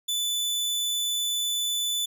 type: tone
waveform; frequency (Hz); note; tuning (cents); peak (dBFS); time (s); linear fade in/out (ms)
sawtooth; 3492; A7; -14; -22; 0.08-2.06; 10
effects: none